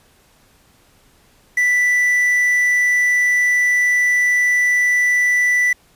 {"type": "tone with quantisation", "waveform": "triangle", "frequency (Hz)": 1975.5, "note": "B6", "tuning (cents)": 0, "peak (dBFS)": -11, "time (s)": [1.57, 5.73], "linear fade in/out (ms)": 5, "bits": 6, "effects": ["pink hiss -54 dBFS RMS until 5.95 s", "resampled to 32000 Hz"]}